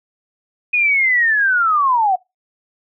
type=linear sweep; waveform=sine; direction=down; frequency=2490 to 714 Hz; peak=-12 dBFS; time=0.73-2.16 s; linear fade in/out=10 ms; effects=noise-tail reverb RT60 0.2 s tail -23 dB re dry